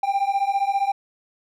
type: beating tone pair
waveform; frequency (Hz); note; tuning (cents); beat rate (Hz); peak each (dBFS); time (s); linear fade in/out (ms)
triangle; 784 / 799; G5 / G5; 0 / +33; 15; -21 / -20; 0.03-0.92; 5
effects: none